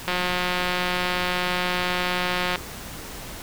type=click train; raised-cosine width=0.3 ms; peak=-8 dBFS; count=447; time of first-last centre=0.08-2.558 s; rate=180 Hz; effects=pink hiss -37 dBFS RMS until 3.42 s